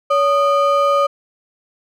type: ring-modulated tone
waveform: triangle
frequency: 899 Hz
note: A5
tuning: 37 cents sharp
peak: -7 dBFS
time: 0.1-1.07 s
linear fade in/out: 10 ms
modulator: 334 Hz
effects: none